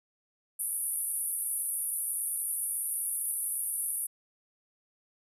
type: band-pass noise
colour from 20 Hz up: pink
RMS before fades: -33 dBFS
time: 0.59-4.07 s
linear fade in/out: 10 ms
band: 9400 to 12000 Hz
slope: 96 dB/octave
effects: none